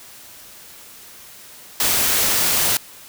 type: noise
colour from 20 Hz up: white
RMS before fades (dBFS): -18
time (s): 1.8-2.77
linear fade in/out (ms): 2
effects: white hiss -42 dBFS RMS until 3.08 s